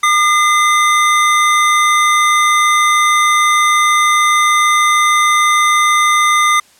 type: tone pair together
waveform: square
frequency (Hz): 1210.5 / 2053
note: D#6 / C7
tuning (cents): -48 / -33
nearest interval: major sixth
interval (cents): 915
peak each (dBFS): -11 / -15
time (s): 0.03-6.6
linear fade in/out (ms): 5
effects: white hiss -48 dBFS RMS until 6.79 s + low-pass 10000 Hz 12 dB/octave